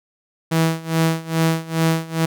sawtooth tone with tremolo, 162.7 Hz, E3, 22 cents flat, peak -10 dBFS, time 0.51-2.26 s, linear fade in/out 10 ms, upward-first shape sine, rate 2.4 Hz, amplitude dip 90%, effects none

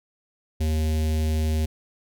square tone with notch filter, 78 Hz, D#2, 5 cents sharp, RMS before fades -23 dBFS, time 0.6-1.66 s, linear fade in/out 10 ms, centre 1200 Hz, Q 0.58, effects none

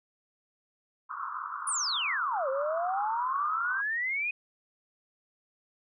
white band-pass noise, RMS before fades -37 dBFS, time 1.09-3.82 s, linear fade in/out 20 ms, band 1000 to 1400 Hz, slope 96 dB/octave
sine exponential two-way sweep, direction down then up, 9956 to 520 to 2520 Hz, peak -28 dBFS, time 1.67-4.31 s, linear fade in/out 5 ms, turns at 2.49 s
effects none

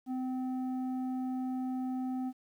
square tone with low-pass filter, 256.9 Hz, C4, 32 cents flat, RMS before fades -35 dBFS, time 0.06-2.33 s, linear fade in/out 50 ms, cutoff 580 Hz, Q 2.2, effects 11-bit

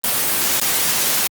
white noise with dropouts, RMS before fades -18 dBFS, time 0.04-1.27 s, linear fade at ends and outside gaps 0 ms, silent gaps 0.599-0.615 s, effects high-pass 100 Hz 12 dB/octave + Opus 24 kbps

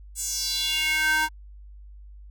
square tone with high-pass filter sweep, 311.1 Hz, D#4, in tune, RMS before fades -25 dBFS, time 0.15-1.29 s, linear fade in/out 50 ms, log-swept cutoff 8200 to 1100 Hz, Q 3.6, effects added 50 Hz sine -42 dBFS peak until 2.3 s

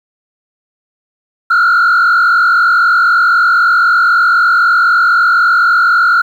sine tone with frequency modulation, 1396.9 Hz, F6, in tune, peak -4 dBFS, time 1.5-6.22 s, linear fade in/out 10 ms, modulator 43.9 Hz, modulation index 1.4, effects tanh soft clip ceiling -5 dBFS + 7-bit

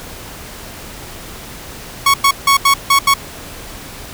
sawtooth tone bursts at uneven times, 1108.7 Hz, C#6, in tune, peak -4 dBFS, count 6, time 2.06-2.14 / 2.24-2.31 / 2.47-2.57 / 2.65-2.74 / 2.9-2.99 / 3.07-3.14 s, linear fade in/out 5 ms, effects pink hiss -32 dBFS RMS until 4.13 s

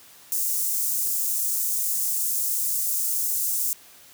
white high-pass noise, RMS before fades -25 dBFS, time 0.32-3.73 s, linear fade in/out 0 ms, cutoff 6700 Hz, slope 24 dB/octave, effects white hiss -50 dBFS RMS until 4.13 s + high-pass 60 Hz 12 dB/octave

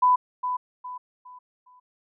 sine tone with echo, 998 Hz, B5, 18 cents sharp, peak -15 dBFS, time 0.02-0.16 s, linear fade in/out 10 ms, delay 410 ms, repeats 4, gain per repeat -9 dB, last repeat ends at 1.8 s, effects none

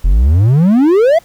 triangle exponential sweep, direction up, 39.82 to 697 Hz, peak -4 dBFS, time 0.04-1.19 s, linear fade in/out 10 ms, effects pink hiss -45 dBFS RMS until 1.24 s

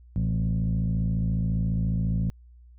sine tone with frequency modulation, 118.1 Hz, A#2, 23 cents sharp, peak -21 dBFS, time 0.16-2.3 s, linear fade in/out 0 ms, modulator 54.5 Hz, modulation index 1.4, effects tanh soft clip ceiling -19 dBFS + added 60 Hz sine -48 dBFS peak until 2.78 s

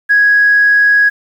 sine tone, 1661.2 Hz, G#6, in tune, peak -5 dBFS, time 0.09-1.1 s, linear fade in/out 20 ms, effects tanh soft clip ceiling -1 dBFS + 7-bit

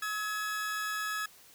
40% pulse tone pair together, 1284 / 1682.5 Hz, E6 / G#6, -46 / +22 cents, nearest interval perfect fourth, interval 468 cents, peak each -35 / -34 dBFS, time 0.02-1.26 s, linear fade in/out 5 ms, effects white hiss -57 dBFS RMS until 1.54 s

